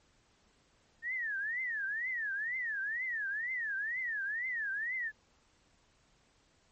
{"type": "tone with vibrato", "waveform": "sine", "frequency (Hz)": 1801, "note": "A6", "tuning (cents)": 40, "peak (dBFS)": -33, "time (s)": [1.02, 5.12], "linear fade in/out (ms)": 50, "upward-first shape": "triangle", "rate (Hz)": 2.1, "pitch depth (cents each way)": 270, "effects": ["pink hiss -69 dBFS RMS until 6.71 s", "MP3 32 kbps"]}